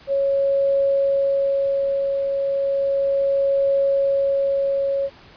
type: tone with tremolo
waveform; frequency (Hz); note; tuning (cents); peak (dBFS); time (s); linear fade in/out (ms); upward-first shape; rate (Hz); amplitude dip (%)
sine; 552; C#5; -7; -15; 0.07-5.1; 50; triangle; 0.34; 40
effects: pink hiss -47 dBFS RMS until 5.36 s + resampled to 11025 Hz